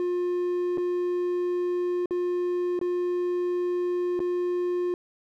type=tone with dropouts; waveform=triangle; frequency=355.4 Hz; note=F4; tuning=30 cents sharp; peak=-22 dBFS; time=0-4.94 s; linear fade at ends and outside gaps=1 ms; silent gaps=0.774-0.78 / 2.058-2.108 / 2.791-2.813 / 4.193-4.202 s; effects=none